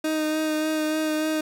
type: tone with vibrato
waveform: 30% pulse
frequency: 310.5 Hz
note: D#4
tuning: 3 cents flat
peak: -20 dBFS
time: 0.04-1.41 s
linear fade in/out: 5 ms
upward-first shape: sine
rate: 3.4 Hz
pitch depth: 16 cents each way
effects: none